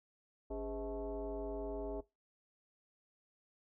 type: tone with frequency modulation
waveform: sine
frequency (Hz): 180.7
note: F#3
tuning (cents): -41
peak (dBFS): -38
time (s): 0.5-2.01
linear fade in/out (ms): 10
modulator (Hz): 230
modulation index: 2.3
effects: noise-tail reverb RT60 0.2 s tail -19 dB re dry